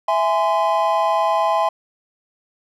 triangle chord, E augmented, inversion none, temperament equal with one note detuned, 659.3 / 830.6 / 1030.9 Hz, E5 / G#5 / B#5, 0 / 0 / -26 cents, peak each -18 dBFS, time 0.08-1.69 s, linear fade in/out 5 ms, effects none

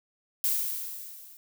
violet noise with level ramp, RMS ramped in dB -25 to -51 dBFS, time 0.44-1.37 s, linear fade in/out 0 ms, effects none

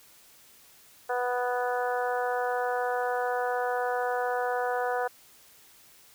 harmonic tone, 246.9 Hz, B3, in tune, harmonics 2 / 3 / 4 / 5 / 6 / 7, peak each -30 / -30 / -36 / -39 / -35 / -41 dBFS, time 1.09-5.08 s, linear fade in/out 10 ms, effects white hiss -56 dBFS RMS until 6.14 s

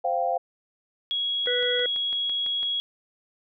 sine chord, C suspended fourth, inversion none, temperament equal, 523.3 / 698.5 / 784 Hz, C5 / F5 / G5, 0 / 0 / 0 cents, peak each -28 / -25 / -28 dBFS, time 0.04-0.38 s, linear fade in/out 10 ms
sine tone, 3322 Hz, G#7, in tune, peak -24 dBFS, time 1.11-2.8 s, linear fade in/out 0 ms
click train, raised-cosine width 0.3 ms, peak -26 dBFS, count 8, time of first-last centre 1.46-2.631 s, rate 5.98 Hz
harmonic tone, 491.2 Hz, B4, 9 cents flat, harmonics 1 / 3 / 4, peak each -26 / -31 / -32 dBFS, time 1.47-1.86 s, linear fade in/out 2 ms
effects none

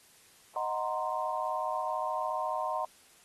sine chord, C half-diminished seventh, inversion first, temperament equal, 622.3 / 740 / 932.3 / 1046.5 Hz, Eb5 / Gb5 / Bb5 / C6, 0 / 0 / 0 / 0 cents, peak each -36 / -36 / -35 / -35 dBFS, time 0.56-2.85 s, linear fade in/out 2 ms, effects white hiss -60 dBFS RMS until 3.24 s + AAC 32 kbps

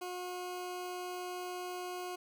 20% pulse tone, 360.7 Hz, F#4, 44 cents flat, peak -34 dBFS, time 0.01-2.16 s, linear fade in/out 10 ms, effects none

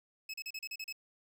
25% pulse tone bursts, 2585 Hz, E7, 34 cents flat, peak -35 dBFS, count 8, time 0.29-0.926 s, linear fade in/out 5 ms, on 48 ms, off 36 ms, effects none

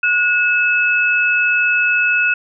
sine tone pair together, 1455 / 2599 Hz, F#6 / E7, -29 / -25 cents, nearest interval minor seventh, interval 1004 cents, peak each -15 dBFS, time 0.03-2.34 s, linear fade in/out 5 ms, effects none

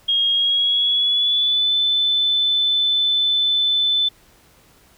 sine tone with pitch glide, 3262 to 3516 Hz, G#7 to A7, -32 to -2 cents, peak -15 dBFS, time 0.08-4.09 s, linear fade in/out 10 ms, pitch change +130 cents, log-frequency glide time 0.32-1.73 s, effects pink hiss -53 dBFS RMS until 4.97 s

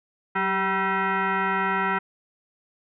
sine tone with frequency modulation, 187.9 Hz, F#3, 27 cents sharp, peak -21 dBFS, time 0.35-1.99 s, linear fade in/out 10 ms, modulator 577 Hz, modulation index 3.1, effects none

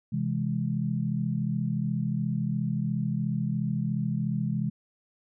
sine chord, C augmented, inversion none, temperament equal, 130.81 / 164.81 / 207.7 Hz, C3 / E3 / G#3, 0 / 0 / 0 cents, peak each -30 dBFS, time 0.12-4.7 s, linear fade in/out 10 ms, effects none

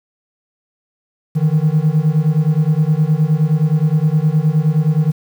triangle beating tone pair, 150 / 159.6 Hz, D3 / D#3, +37 / +44 cents, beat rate 9.6 Hz, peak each -12 dBFS, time 1.35-5.12 s, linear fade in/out 20 ms, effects tanh soft clip ceiling -2 dBFS + 7-bit

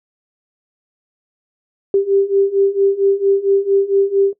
sine beating tone pair, 392 / 396.4 Hz, G4 / G4, 0 / +19 cents, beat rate 4.4 Hz, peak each -16 / -14 dBFS, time 1.94-4.33 s, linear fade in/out 2 ms, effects noise-tail reverb RT60 0.1 s tail -19 dB re dry

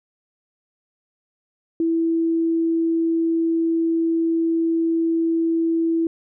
sine tone, 329.6 Hz, E4, in tune, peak -17 dBFS, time 1.8-6.07 s, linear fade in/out 2 ms, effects none

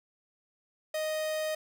45% pulse tone, 622.3 Hz, D#5, in tune, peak -30 dBFS, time 0.94-1.55 s, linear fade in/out 5 ms, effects none

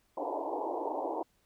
white band-pass noise, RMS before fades -35 dBFS, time 0.17-1.23 s, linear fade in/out 5 ms, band 280 to 980 Hz, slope 96 dB/octave, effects pink hiss -72 dBFS RMS until 1.45 s

